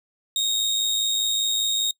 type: tone with amplitude modulation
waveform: 30% pulse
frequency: 3729 Hz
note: A#7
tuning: in tune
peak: -16 dBFS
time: 0.36-1.91 s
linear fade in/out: 2 ms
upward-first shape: sine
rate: 105 Hz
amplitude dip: 45%
effects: noise-tail reverb RT60 0.1 s tail -24 dB re dry